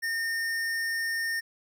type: tone with hard clipping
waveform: sine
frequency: 1824 Hz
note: A#6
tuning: 38 cents flat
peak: -29 dBFS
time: 0.02-1.41 s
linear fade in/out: 20 ms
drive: 16 dB
effects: none